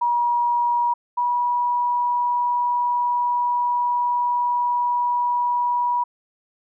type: tone pair in turn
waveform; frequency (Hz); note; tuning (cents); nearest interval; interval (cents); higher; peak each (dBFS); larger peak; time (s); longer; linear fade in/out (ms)
sine; 958 / 970.3; A#5 / B5; +47 / -31; unison; 22; second; -17 / -18; first; 0.01-0.94 / 1.17-6.04; second; 10
effects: none